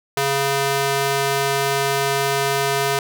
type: tone with high-pass filter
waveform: square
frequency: 138.59 Hz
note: C#3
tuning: in tune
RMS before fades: -20 dBFS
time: 0.17-2.99 s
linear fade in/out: 2 ms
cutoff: 420 Hz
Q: 0.64
effects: none